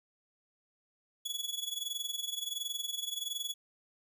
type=tone with amplitude modulation; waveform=sawtooth; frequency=3387 Hz; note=G#7; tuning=33 cents sharp; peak=-29 dBFS; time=1.25-3.54 s; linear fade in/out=10 ms; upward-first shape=sine; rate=21.4 Hz; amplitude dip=80%; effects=none